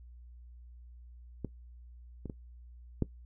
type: clicks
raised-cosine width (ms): 3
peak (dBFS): -22 / -27 / -26 / -15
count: 4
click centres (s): 1.447 / 2.257 / 2.298 / 3.023
effects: noise-tail reverb RT60 0.1 s tail -18 dB re dry + added 60 Hz sine -49 dBFS peak until 3.25 s